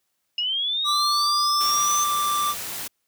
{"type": "linear sweep", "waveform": "sine", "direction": "up", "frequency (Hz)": [2833, 6230], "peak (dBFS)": -22, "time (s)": [0.38, 2.04], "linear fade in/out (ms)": 2}
{"type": "tone with exponential decay", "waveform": "sine", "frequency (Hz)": 5260, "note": "E8", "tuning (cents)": -5, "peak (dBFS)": -29, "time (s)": [0.38, 0.46], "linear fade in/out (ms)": 5, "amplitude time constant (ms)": 17}
{"type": "tone", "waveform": "square", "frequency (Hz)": 1177, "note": "D6", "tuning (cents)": 3, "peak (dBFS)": -22, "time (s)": [0.84, 2.55], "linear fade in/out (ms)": 50}
{"type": "noise", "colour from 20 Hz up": "white", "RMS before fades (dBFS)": -32, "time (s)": [1.6, 2.88], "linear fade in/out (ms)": 10}
{"effects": ["white hiss -74 dBFS RMS until 3.07 s", "high-pass 60 Hz 12 dB/octave"]}